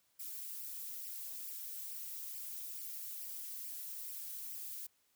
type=noise with flanger; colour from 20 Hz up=violet; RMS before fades=-45 dBFS; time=0.19-4.87 s; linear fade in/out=10 ms; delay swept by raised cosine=0.37 to 5.97 ms; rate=2.3 Hz; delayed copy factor=+0.9; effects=white hiss -75 dBFS RMS until 5.15 s